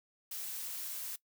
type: noise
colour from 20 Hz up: blue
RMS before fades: -41 dBFS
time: 0.31-1.16 s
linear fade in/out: 5 ms
effects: noise-tail reverb RT60 0.1 s tail -20 dB re dry